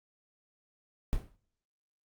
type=noise with exponential decay; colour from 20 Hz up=brown; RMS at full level=-29 dBFS; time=1.13-1.36 s; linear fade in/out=0 ms; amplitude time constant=50 ms; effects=noise-tail reverb RT60 0.7 s tail -25 dB re dry + Opus 48 kbps